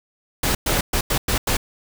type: noise bursts at uneven times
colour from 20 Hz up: pink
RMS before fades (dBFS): -20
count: 6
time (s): 0.43-0.55 / 0.66-0.81 / 0.93-1.01 / 1.1-1.18 / 1.28-1.38 / 1.47-1.57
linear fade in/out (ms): 5
effects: none